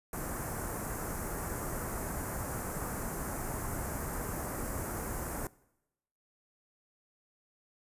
pink band-stop noise, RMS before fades -37 dBFS, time 0.13-5.47 s, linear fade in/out 2 ms, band 1700 to 7300 Hz, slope 24 dB/octave, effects noise-tail reverb RT60 0.9 s tail -22 dB re dry + resampled to 32000 Hz

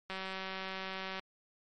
click train, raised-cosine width 0.3 ms, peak -24 dBFS, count 209, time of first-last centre 0.1-1.195 s, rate 190 Hz, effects MP3 48 kbps

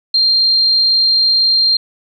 sine tone, 4186 Hz, C8, in tune, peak -9 dBFS, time 0.14-1.77 s, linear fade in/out 5 ms, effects none

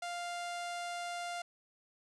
sawtooth tone, 698.5 Hz, F5, in tune, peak -34 dBFS, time 0.02-1.42 s, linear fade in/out 5 ms, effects resampled to 22050 Hz + 10-bit

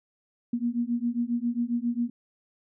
sine beating tone pair, 234.5 / 241.9 Hz, A#3 / B3, +11 / -36 cents, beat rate 7.4 Hz, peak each -28 dBFS, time 0.53-2.1 s, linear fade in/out 5 ms, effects none

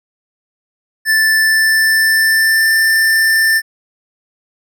square tone with pitch glide, 1760 to 1782.5 Hz, A6 to A6, 0 to +22 cents, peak -10 dBFS, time 1.05-3.62 s, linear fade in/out 50 ms, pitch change +22 cents, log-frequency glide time 1.38-2.81 s, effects none

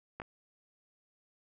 clicks, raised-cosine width 0.5 ms, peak -25 / -28 dBFS, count 2, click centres 0.2 / 0.218 s, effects none

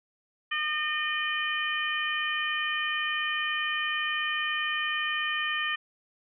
harmonic tone, 609 Hz, D#5, 37 cents flat, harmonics 2 / 3 / 4 / 5, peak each -34 / -30 / -34 / -33 dBFS, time 0.51-5.76 s, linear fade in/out 10 ms, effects none

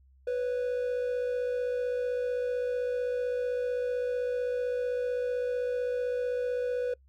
triangle tone pair together, 493.9 / 549.6 Hz, B4 / C#5, 0 / -15 cents, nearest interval major second, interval 185 cents, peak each -26 / -36 dBFS, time 0.27-6.94 s, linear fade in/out 5 ms, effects noise-tail reverb RT60 0.1 s tail -25 dB re dry + added 66 Hz sine -57 dBFS peak until 7.08 s

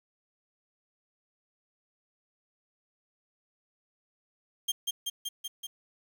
sawtooth tone with echo, 3195 Hz, G7, 32 cents sharp, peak -23 dBFS, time 4.68-4.72 s, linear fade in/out 10 ms, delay 190 ms, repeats 5, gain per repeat -2 dB, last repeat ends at 5.67 s, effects 9-bit

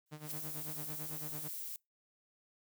blue noise with exponential growth, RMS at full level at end -43 dBFS, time 0.06-0.32 s, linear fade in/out 2 ms, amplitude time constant 56 ms
sawtooth tone with tremolo, 151.9 Hz, D#3, 41 cents flat, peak -39 dBFS, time 0.11-1.49 s, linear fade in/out 20 ms, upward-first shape sine, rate 9 Hz, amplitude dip 80%
violet noise, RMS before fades -43 dBFS, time 0.29-1.76 s, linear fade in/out 0 ms
effects noise-tail reverb RT60 0.2 s tail -25 dB re dry

